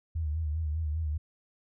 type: tone with vibrato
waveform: sine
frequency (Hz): 78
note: D#2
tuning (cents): +5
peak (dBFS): -28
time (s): 0.15-1.18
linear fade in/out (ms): 10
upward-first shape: sine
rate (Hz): 5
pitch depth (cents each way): 81
effects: none